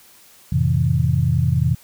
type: chord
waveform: sine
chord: F major seventh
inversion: none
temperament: equal with one note detuned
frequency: 87.31 / 110 / 130.81 / 161.61 Hz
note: F2 / A2 / C3 / E3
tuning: 0 / 0 / 0 / -34 cents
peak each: -21 / -23 / -18 / -21 dBFS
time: 0.52-1.75 s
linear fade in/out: 5 ms
effects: white hiss -49 dBFS RMS until 1.83 s